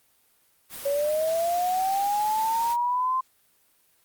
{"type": "noise", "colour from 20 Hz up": "white", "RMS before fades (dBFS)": -38, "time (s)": [0.69, 2.77], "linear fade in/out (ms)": 50}
{"type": "linear sweep", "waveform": "sine", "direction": "up", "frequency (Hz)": [554.4, 1046.5], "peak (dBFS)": -22, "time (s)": [0.85, 3.21], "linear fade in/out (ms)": 10}
{"effects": ["white hiss -64 dBFS RMS until 4.04 s", "Opus 32 kbps"]}